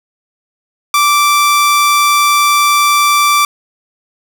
sawtooth tone, 1170 Hz, D6, 7 cents flat, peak -4 dBFS, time 0.94-3.45 s, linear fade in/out 2 ms, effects none

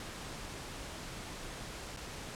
pink noise with dropouts, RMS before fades -44 dBFS, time 0-2.35 s, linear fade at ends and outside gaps 1 ms, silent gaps 1.964-1.971 s, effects low-pass 9000 Hz 12 dB/octave

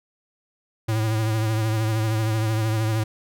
square tone with vibrato, 110 Hz, A2, in tune, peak -21 dBFS, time 0.88-3.04 s, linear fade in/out 10 ms, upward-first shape triangle, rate 13 Hz, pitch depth 49 cents each way, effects none

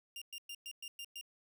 sawtooth tone bursts, 2800 Hz, F7, 4 cents sharp, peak -40 dBFS, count 7, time 0.16-1.212 s, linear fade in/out 2 ms, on 56 ms, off 110 ms, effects none

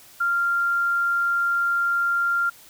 sine tone, 1390 Hz, F6, 9 cents flat, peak -19 dBFS, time 0.2-2.5 s, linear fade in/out 10 ms, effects white hiss -49 dBFS RMS until 2.69 s

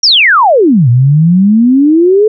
sine exponential two-way sweep, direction down then up, 5820 to 116.54 to 440 Hz, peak -3 dBFS, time 0.03-2.28 s, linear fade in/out 5 ms, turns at 0.89 s, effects none

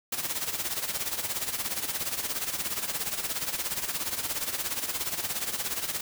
white noise with tremolo, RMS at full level -29 dBFS, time 0.12-6.01 s, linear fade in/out 5 ms, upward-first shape sine, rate 17 Hz, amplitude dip 70%, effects none

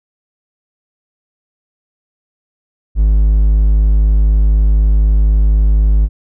triangle tone, 52 Hz, G#1, 3 cents sharp, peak -5 dBFS, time 2.95-6.09 s, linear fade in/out 50 ms, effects none

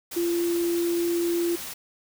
sine tone in noise, 343.1 Hz, F4, 31 cents flat, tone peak -22 dBFS, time 0.16-1.56 s, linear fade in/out 10 ms, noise white, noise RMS -36 dBFS, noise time 0.11-1.74 s, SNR +11 dB, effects none

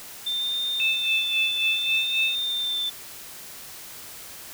sine tone with vibrato, 3574 Hz, A7, 26 cents sharp, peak -24 dBFS, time 0.26-2.9 s, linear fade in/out 10 ms, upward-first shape sine, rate 0.62 Hz, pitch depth 26 cents each way
sine tone with tremolo, 2625 Hz, E7, 8 cents flat, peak -20 dBFS, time 0.8-2.35 s, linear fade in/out 0 ms, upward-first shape sine, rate 3.7 Hz, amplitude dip 85%
effects white hiss -41 dBFS RMS until 4.53 s

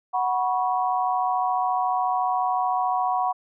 sine chord, F# suspended fourth, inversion none, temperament equal with one note detuned, 740 / 974.7 / 1108.7 Hz, F#5 / B5 / C#6, 0 / -23 / 0 cents, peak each -23 / -26 / -28 dBFS, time 0.13-3.33 s, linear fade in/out 20 ms, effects none

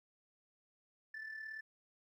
sine tone with amplitude modulation, 1757 Hz, A6, 3 cents flat, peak -39 dBFS, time 1.14-1.61 s, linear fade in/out 5 ms, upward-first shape sine, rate 37.9 Hz, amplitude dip 65%, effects tanh soft clip ceiling -41 dBFS + 13-bit

